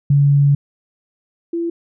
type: tone pair in turn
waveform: sine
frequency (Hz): 142 / 337.7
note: C#3 / E4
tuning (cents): +42 / +42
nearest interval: octave + minor third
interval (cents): 1500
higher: second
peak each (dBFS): -9 / -18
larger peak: first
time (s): 0.1-0.55 / 1.53-1.7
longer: first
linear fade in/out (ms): 5
effects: none